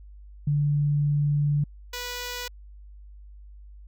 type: tone pair in turn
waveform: sine / 5% pulse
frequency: 145.9 / 490.7 Hz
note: D3 / B4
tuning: -11 / -11 cents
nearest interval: octave + major sixth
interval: 2100 cents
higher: second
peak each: -20 dBFS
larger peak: neither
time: 0.47-1.64 / 1.93-2.48 s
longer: first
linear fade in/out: 5 ms
effects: added 50 Hz sine -43 dBFS peak until 3.87 s